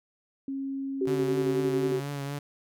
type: tone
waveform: sine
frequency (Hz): 271.8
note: C#4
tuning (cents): -34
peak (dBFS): -30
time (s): 0.48-1.92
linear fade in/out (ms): 2
type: tone with tremolo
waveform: sine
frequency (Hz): 382.7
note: G4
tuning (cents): -42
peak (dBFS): -24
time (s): 1.01-2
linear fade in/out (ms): 5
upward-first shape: square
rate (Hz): 11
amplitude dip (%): 35
type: tone with vibrato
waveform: sawtooth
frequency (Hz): 141.4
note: C#3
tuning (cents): +35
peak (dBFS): -28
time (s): 1.07-2.39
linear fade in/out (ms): 5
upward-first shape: triangle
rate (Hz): 4.1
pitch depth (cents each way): 38
effects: none